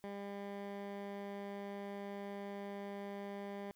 15% pulse tone with low-pass filter, 200.6 Hz, G3, 40 cents sharp, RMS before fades -45 dBFS, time 0.04-3.71 s, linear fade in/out 0 ms, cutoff 2400 Hz, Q 0.61, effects white hiss -75 dBFS RMS until 3.75 s

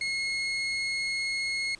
30% pulse tone, 2163 Hz, C#7, 43 cents flat, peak -25 dBFS, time 0.01-1.75 s, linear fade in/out 2 ms, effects pink hiss -54 dBFS RMS until 1.79 s + resampled to 22050 Hz

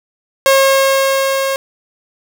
sawtooth tone with level ramp, 541 Hz, C#5, 42 cents flat, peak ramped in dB -3 to -11 dBFS, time 0.46-1.56 s, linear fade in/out 0 ms, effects none

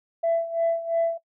sine tone with tremolo, 667 Hz, E5, 20 cents sharp, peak -17 dBFS, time 0.23-1.18 s, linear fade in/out 10 ms, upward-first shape sine, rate 2.9 Hz, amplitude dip 80%, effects noise-tail reverb RT60 0.1 s tail -19 dB re dry + tanh soft clip ceiling -16 dBFS

